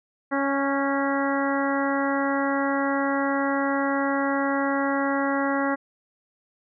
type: harmonic tone with a mistuned harmonic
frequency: 277.2 Hz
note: C#4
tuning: in tune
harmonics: 1 / 2 / 3 / 4 / 5 / 6 / 7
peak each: -25 / -28 / -30 / -31 / -32 / -33 / -33 dBFS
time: 0.31-5.76 s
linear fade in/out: 20 ms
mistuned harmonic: 6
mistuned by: -19 cents
effects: none